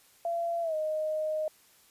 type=tone with pitch glide; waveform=sine; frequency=680 to 620 Hz; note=F5 to D#5; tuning=-46 to -6 cents; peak=-28 dBFS; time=0.25-1.48 s; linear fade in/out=2 ms; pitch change=-160 cents; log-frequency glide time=0.62-0.75 s; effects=white hiss -61 dBFS RMS until 1.9 s + resampled to 32000 Hz